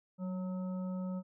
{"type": "harmonic tone with a mistuned harmonic", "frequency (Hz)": 183.4, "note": "F#3", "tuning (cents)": -15, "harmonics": [1, 3, 5, 7], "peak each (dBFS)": [-35, -46, -55, -55], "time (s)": [0.18, 1.23], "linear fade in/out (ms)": 50, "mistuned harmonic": 1, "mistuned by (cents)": 25, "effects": []}